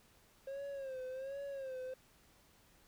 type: tone with vibrato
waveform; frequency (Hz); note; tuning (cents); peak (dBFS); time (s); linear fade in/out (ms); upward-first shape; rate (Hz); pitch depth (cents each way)
triangle; 536; C5; +42; -39; 0.47-1.94; 5; sine; 1.3; 82
effects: pink hiss -67 dBFS RMS until 2.87 s